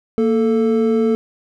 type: tone pair together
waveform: triangle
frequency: 231 / 440 Hz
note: A#3 / A4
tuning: -16 / 0 cents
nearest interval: major seventh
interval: 1116 cents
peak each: -14 dBFS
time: 0.18-1.15 s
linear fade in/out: 0 ms
effects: none